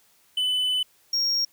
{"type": "tone pair in turn", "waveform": "triangle", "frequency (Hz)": [3006, 5574], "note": ["F#7", "F8"], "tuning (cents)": [27, -4], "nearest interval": "major seventh", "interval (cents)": 1069, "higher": "second", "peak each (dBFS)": -20, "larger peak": "neither", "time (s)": [[0.37, 0.83], [1.13, 1.45]], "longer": "first", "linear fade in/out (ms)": 5, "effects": ["white hiss -61 dBFS RMS until 1.52 s"]}